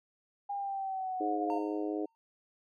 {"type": "linear sweep", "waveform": "sine", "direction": "down", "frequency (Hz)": [810, 698.5], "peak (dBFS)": -33, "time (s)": [0.49, 1.59], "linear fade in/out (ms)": 10}
{"type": "harmonic tone", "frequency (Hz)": 104.1, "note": "G#2", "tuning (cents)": 5, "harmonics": [3, 4, 5, 6, 7], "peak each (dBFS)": [-34, -37, -42, -44, -44], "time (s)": [1.2, 2.06], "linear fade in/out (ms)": 10}
{"type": "tone with exponential decay", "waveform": "triangle", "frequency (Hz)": 912, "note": "A#5", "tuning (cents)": -38, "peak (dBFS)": -33, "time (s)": [1.5, 2.15], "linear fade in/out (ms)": 0, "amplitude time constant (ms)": 140}
{"effects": []}